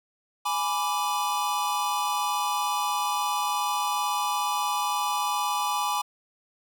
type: chord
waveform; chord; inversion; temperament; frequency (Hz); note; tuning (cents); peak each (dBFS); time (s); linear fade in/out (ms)
square; G# diminished; none; equal with one note detuned; 830.6 / 987.8 / 1171.3; G#5 / B5 / D6; 0 / 0 / -5; -30; 0.45-6.02; 10
effects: none